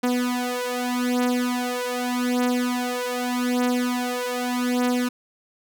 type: beating tone pair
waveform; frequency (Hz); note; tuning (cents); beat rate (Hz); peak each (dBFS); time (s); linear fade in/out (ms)
sawtooth; 246.9 / 247.73; B3 / B3; 0 / +6; 0.83; -21; 0.03-5.09; 10
effects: none